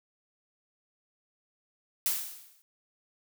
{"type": "noise with exponential decay", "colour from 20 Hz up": "blue", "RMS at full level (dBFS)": -26, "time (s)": [2.06, 2.62], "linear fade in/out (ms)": 0, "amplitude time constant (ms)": 120, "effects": []}